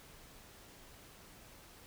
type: silence
effects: pink hiss -57 dBFS RMS until 1.86 s